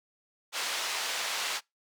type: band-pass noise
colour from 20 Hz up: white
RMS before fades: -33 dBFS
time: 0.52-1.61 s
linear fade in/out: 50 ms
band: 620 to 5000 Hz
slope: 12 dB/octave
effects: noise-tail reverb RT60 0.2 s tail -26 dB re dry